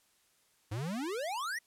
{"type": "exponential sweep", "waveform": "square", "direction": "up", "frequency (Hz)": [98, 2000], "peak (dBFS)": -35, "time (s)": [0.71, 1.59], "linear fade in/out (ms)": 10, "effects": ["white hiss -70 dBFS RMS until 1.66 s", "low-pass 12000 Hz 12 dB/octave"]}